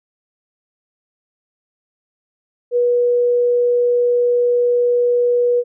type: tone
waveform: sine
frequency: 485.2 Hz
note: B4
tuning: 31 cents flat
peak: -12 dBFS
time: 2.71-5.64 s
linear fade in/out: 50 ms
effects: none